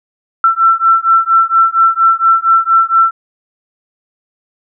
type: beating tone pair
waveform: sine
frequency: 1340 / 1344.3 Hz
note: E6 / E6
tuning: +28 / +34 cents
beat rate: 4.3 Hz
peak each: -10 dBFS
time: 0.44-3.11 s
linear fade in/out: 2 ms
effects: none